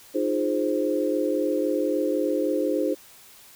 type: chord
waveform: sine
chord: F minor seventh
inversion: third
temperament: equal with one note detuned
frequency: 305.4 / 349.2 / 415.3 / 523.3 Hz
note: Eb4 / F4 / Ab4 / C5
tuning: -32 / 0 / 0 / 0 cents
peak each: -26 / -29 / -28 / -26 dBFS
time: 0.14-2.95 s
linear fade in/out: 20 ms
effects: white hiss -50 dBFS RMS until 3.55 s